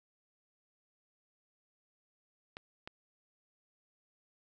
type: clicks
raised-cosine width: 0.3 ms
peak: -27 dBFS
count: 2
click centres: 2.569 / 2.875 s
effects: none